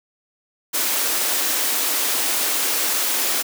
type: high-pass noise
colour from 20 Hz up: white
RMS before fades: -21 dBFS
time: 0.73-3.43 s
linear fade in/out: 20 ms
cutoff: 240 Hz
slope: 48 dB/octave
effects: none